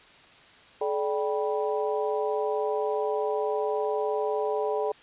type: harmonic tone with a mistuned harmonic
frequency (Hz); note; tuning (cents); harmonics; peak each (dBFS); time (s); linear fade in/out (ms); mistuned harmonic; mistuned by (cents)
196; G3; 0; 2 / 3 / 4 / 5; -27 / -31 / -33 / -35; 0.81-4.92; 5; 2; +150
effects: white hiss -53 dBFS RMS until 5.02 s + resampled to 8000 Hz